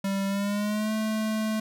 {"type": "tone with pitch glide", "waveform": "square", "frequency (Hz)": [196, 217.5], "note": ["G3", "A3"], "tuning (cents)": [0, -20], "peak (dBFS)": -26, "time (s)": [0.04, 1.6], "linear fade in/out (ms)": 5, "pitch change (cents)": 180, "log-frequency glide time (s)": [0.27, 0.93], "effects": []}